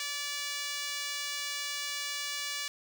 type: tone with high-pass filter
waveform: 5% pulse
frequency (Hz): 578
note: D5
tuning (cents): -28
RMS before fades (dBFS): -36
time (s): 0-2.68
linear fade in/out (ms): 2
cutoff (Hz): 1500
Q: 0.89
effects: none